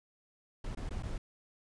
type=noise with dropouts; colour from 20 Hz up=brown; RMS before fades=-38 dBFS; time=0.64-1.18 s; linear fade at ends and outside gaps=5 ms; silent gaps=0.75-0.771 / 0.893-0.907 / 1.026-1.032 s; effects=resampled to 22050 Hz